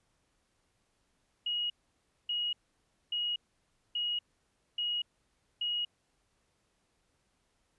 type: tone bursts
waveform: sine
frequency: 2892 Hz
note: F#7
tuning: 40 cents flat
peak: -30 dBFS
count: 6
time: 1.46-5.85 s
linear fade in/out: 5 ms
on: 240 ms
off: 590 ms
effects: pink hiss -75 dBFS RMS until 7.78 s + resampled to 24000 Hz